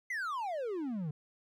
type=exponential sweep; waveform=triangle; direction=down; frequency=2093 to 142.4 Hz; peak=-32 dBFS; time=0.1-1.11 s; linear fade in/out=5 ms; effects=none